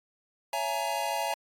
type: chord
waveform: square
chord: A# half-diminished seventh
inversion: first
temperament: just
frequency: 559.4 / 671.3 / 839.1 / 932.3 Hz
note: C#5 / E5 / G#5 / A#5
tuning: +16 / +31 / +18 / 0 cents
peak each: -38 / -35 / -33 / -35 dBFS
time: 0.53-1.34 s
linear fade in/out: 2 ms
effects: AAC 48 kbps